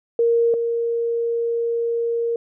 sine tone pair in turn, 466.2 / 466.2 Hz, A#4 / A#4, 0 / 0 cents, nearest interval unison, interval 0 cents, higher neither, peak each -14 / -19 dBFS, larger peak first, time 0.19-0.54 / 0.54-2.36 s, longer second, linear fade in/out 2 ms, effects none

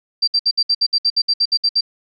sine tone bursts, 4699 Hz, D8, in tune, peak -12 dBFS, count 14, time 0.22-1.81 s, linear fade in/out 10 ms, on 56 ms, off 62 ms, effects none

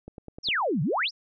click train, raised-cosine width 2 ms, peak -27 dBFS, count 5, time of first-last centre 0.08-0.487 s, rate 9.84 Hz
sine exponential two-way sweep, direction down then up, 5920 to 130.81 to 5920 Hz, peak -23 dBFS, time 0.43-1.11 s, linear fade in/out 50 ms, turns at 0.82 s
effects none

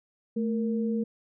sine tone pair together, 220 / 466.2 Hz, A3 / A#4, 0 / 0 cents, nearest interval octave + minor second, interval 1300 cents, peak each -26 / -32 dBFS, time 0.36-1.04 s, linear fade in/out 10 ms, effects none

